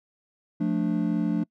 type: chord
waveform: triangle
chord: D minor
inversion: first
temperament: just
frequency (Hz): 176.2 / 220.2 / 293.7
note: F3 / A3 / D4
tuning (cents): +16 / +2 / 0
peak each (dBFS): -25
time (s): 0.6-1.44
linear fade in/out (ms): 10
effects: noise-tail reverb RT60 0.1 s tail -26 dB re dry